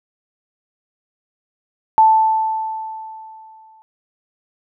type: tone with exponential decay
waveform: sine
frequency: 880 Hz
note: A5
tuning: in tune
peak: -6 dBFS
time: 1.98-3.82 s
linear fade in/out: 0 ms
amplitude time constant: 400 ms
effects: none